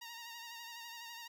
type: tone with vibrato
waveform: 10% pulse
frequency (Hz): 932.3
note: A#5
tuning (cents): 0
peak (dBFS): -38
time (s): 0.01-1.28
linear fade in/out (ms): 10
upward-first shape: sine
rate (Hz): 12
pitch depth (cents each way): 38
effects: none